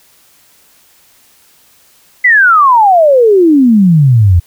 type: exponential sweep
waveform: sine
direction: down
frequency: 2046 to 82.41 Hz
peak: -3 dBFS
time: 2.24-4.4 s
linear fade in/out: 10 ms
effects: white hiss -47 dBFS RMS until 4.46 s